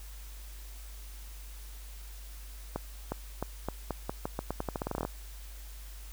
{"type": "accelerating click train", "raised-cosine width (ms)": 1, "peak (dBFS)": -18, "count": 20, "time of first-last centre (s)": [2.76, 5.051], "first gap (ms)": 360, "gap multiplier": 0.85, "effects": ["added 50 Hz sine -43 dBFS peak until 6.12 s", "white hiss -53 dBFS RMS until 6.12 s"]}